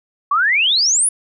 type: exponential sweep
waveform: sine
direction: up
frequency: 1097 to 10548 Hz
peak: -12 dBFS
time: 0.31-1.09 s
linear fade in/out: 5 ms
effects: none